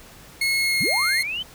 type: tone with pitch glide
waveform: 30% pulse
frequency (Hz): 2171 to 2126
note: C#7 to C7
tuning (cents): -37 to +27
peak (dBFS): -17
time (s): 0.41-1.23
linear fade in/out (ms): 5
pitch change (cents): -36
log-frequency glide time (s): 0.58-1.02
type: linear sweep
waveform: sine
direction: up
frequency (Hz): 82.41 to 3136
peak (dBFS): -25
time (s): 0.8-1.43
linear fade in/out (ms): 10
effects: pink hiss -46 dBFS RMS until 1.54 s